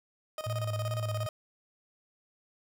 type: tone with tremolo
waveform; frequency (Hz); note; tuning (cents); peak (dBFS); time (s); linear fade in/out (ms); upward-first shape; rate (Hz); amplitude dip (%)
30% pulse; 622.3; D#5; 0; -31; 0.38-1.29; 2; square; 17; 75
type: tone with vibrato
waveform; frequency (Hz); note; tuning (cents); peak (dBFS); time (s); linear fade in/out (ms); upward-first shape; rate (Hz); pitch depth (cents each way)
sine; 110; A2; 0; -31; 0.46-1.27; 10; triangle; 2.6; 50
effects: none